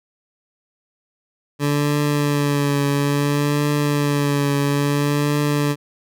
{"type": "tone with vibrato", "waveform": "20% pulse", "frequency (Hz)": 144.3, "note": "D3", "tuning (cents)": -30, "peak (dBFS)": -12, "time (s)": [1.59, 5.76], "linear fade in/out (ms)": 50, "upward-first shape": "triangle", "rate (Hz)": 0.59, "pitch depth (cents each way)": 33, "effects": []}